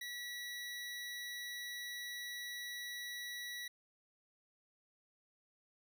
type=tone; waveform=25% pulse; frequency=1940 Hz; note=B6; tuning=31 cents flat; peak=-39 dBFS; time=0.01-3.68 s; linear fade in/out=5 ms; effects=none